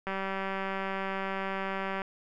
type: click train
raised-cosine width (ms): 0.5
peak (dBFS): -19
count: 377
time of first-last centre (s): 0.07-2.018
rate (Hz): 193
effects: none